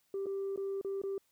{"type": "tone with dropouts", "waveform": "sine", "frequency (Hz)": 392, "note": "G4", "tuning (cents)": 0, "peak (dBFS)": -32, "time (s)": [0.14, 1.18], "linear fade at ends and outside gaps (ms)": 2, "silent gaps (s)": [[0.259, 0.266], [0.561, 0.575], [0.813, 0.847], [1.017, 1.036]], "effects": ["tanh soft clip ceiling -31 dBFS", "white hiss -74 dBFS RMS until 1.31 s"]}